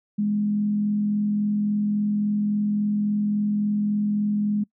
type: tone with frequency modulation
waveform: sine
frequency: 207.7 Hz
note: G#3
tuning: in tune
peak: -20 dBFS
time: 0.18-4.64 s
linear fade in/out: 10 ms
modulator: 43.6 Hz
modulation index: 0.23
effects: noise-tail reverb RT60 0.1 s tail -24 dB re dry